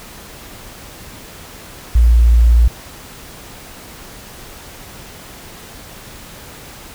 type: tone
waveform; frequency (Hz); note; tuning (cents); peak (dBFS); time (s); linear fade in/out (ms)
sine; 58.27; A#1; 0; -6; 1.95-2.68; 5
effects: pink hiss -36 dBFS RMS until 6.94 s